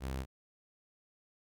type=tone; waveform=sawtooth; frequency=66 Hz; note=C2; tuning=16 cents sharp; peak=-32 dBFS; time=0-0.26 s; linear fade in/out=50 ms; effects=none